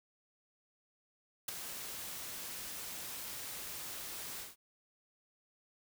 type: noise with ADSR envelope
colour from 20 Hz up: white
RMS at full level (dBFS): -35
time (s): 1.48-4.56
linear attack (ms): 6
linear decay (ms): 12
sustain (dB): -9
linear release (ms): 160
effects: none